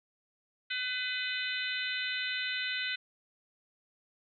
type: harmonic tone with a mistuned harmonic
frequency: 503 Hz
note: B4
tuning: 32 cents sharp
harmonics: 3 / 4 / 5 / 6 / 7 / 8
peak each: -37 / -38 / -39 / -40 / -40 / -41 dBFS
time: 0.7-2.96 s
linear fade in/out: 10 ms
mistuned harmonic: 7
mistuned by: +35 cents
effects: none